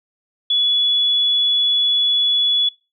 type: tone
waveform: sine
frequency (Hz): 3408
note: G#7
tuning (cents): +44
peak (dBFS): -14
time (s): 0.5-2.69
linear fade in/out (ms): 5
effects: noise-tail reverb RT60 0.3 s tail -25 dB re dry